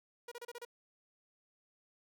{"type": "tone bursts", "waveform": "sawtooth", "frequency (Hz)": 479, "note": "A#4", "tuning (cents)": 47, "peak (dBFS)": -40, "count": 6, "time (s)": [0.28, 0.651], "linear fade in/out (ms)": 5, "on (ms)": 36, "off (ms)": 31, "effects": []}